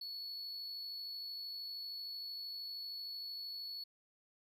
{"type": "tone with amplitude modulation", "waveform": "triangle", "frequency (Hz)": 4406, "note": "C#8", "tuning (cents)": -11, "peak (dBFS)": -40, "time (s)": [0.01, 3.84], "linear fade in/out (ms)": 5, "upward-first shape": "sine", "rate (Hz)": 53, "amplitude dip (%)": 25, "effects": []}